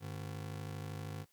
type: ring-modulated tone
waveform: 40% pulse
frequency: 124.1 Hz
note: B2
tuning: 9 cents sharp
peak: -37 dBFS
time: 0-1.26 s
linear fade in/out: 50 ms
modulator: 26.4 Hz
effects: white hiss -73 dBFS RMS until 1.32 s